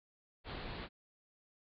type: low-pass noise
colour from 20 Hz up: pink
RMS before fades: -44 dBFS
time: 0.44-0.89 s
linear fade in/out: 50 ms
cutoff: 4500 Hz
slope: 96 dB/octave
effects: MP3 96 kbps